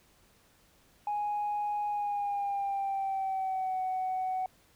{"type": "tone with pitch glide", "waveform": "sine", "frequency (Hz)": [830, 748], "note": ["G#5", "F#5"], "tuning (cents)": [-1, 19], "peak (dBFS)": -28, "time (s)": [1.07, 4.46], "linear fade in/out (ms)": 2, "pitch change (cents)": -180, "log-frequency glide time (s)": [1.88, 3.78], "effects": ["tanh soft clip ceiling -26 dBFS", "pink hiss -64 dBFS RMS until 4.75 s"]}